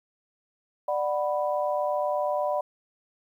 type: chord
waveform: sine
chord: B minor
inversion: first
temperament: just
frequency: 592.7 / 740.8 / 987.8 Hz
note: D5 / F#5 / B5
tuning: +16 / +2 / 0 cents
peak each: -26 / -30 / -31 dBFS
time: 0.88-2.61 s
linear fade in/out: 5 ms
effects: 10-bit